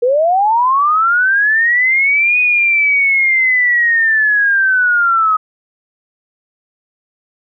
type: linear two-way sweep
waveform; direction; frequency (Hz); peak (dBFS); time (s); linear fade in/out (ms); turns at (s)
sine; up then down; 466.2 to 2489 to 1259; -9; 0.02-5.37; 10; 2.39
effects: none